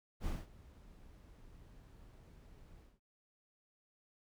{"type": "noise with ADSR envelope", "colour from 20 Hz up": "brown", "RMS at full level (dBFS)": -37, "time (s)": [0.2, 3], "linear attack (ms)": 63, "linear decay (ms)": 200, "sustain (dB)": -21, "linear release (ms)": 180, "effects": []}